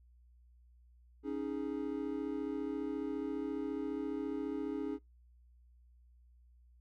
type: chord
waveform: triangle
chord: C# suspended second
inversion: none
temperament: just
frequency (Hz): 277.2 / 311.8 / 415.8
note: C#4 / D#4 / G#4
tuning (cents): 0 / +4 / +2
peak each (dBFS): -37 / -38 / -39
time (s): 1.23-4.99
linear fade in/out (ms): 50
effects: noise-tail reverb RT60 0.2 s tail -26 dB re dry + added 60 Hz sine -60 dBFS peak until 6.8 s